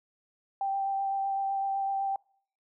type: tone with vibrato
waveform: sine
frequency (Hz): 784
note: G5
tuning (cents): 0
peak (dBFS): -27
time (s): 0.61-2.16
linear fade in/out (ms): 2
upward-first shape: sine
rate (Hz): 7.9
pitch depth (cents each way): 12
effects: noise-tail reverb RT60 0.6 s tail -26 dB re dry